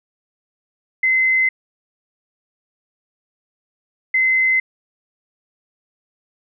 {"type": "tone pair in turn", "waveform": "sine", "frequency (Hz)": [2055, 2055], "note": ["C7", "C7"], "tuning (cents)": [-32, -32], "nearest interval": "unison", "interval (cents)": 0, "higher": "neither", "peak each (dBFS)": -13, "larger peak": "neither", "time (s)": [[1.03, 1.49], [4.14, 4.6]], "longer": "neither", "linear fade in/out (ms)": 5, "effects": []}